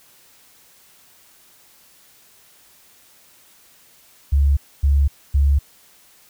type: tone bursts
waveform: sine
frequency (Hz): 70.3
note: C#2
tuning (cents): +25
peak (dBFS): -12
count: 3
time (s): 4.32-5.59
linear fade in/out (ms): 10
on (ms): 250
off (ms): 260
effects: white hiss -52 dBFS RMS until 6.29 s

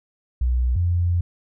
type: tone pair in turn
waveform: sine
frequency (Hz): 61.74 / 87.31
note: B1 / F2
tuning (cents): 0 / 0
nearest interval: tritone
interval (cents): 600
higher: second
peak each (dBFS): -17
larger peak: neither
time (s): 0.41-0.76 / 0.76-1.21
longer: second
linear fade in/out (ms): 5
effects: none

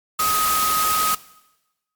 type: tone in noise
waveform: sine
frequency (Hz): 1260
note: D#6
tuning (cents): +21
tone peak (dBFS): -19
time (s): 0.19-1.15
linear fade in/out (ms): 5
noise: white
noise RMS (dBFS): -23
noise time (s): 0.19-1.15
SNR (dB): +1
effects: noise-tail reverb RT60 1.0 s tail -19 dB re dry + MP3 96 kbps

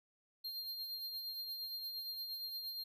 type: tone with tremolo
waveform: square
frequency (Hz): 4198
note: C8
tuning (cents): +5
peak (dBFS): -40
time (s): 0.44-2.84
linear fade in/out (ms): 10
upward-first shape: triangle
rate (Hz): 8.6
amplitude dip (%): 45
effects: none

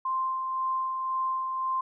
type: tone with tremolo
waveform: sine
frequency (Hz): 1046.5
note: C6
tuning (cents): 0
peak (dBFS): -25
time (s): 0.05-1.81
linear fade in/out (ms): 5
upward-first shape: sine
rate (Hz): 1.9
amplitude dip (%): 35
effects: none

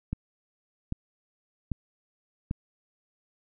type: click train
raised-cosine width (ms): 5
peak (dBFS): -17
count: 4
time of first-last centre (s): 0.13-2.511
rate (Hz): 1.26
effects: none

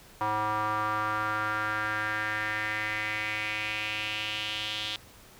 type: tone with band-pass filter sweep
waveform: square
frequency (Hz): 107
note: A2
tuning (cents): -48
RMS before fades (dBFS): -31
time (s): 0.21-4.96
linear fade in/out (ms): 0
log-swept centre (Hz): 1000 to 3400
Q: 3.9
effects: pink hiss -53 dBFS RMS until 5.39 s

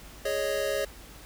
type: chord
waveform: square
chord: Ab suspended fourth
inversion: none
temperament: equal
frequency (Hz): 415.3 / 554.4 / 622.3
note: Ab4 / Db5 / Eb5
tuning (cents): 0 / 0 / 0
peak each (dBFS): -34 / -30 / -33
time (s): 0.25-0.85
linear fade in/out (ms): 5
effects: added 50 Hz sine -49 dBFS peak until 1.25 s + pink hiss -49 dBFS RMS until 1.25 s

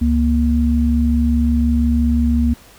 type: tone pair together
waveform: sine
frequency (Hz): 70.37 / 236.7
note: C#2 / A#3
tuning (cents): +27 / +27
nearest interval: octave + major sixth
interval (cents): 2100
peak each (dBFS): -15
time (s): 0.01-2.54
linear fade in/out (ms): 10
effects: pink hiss -45 dBFS RMS until 2.78 s

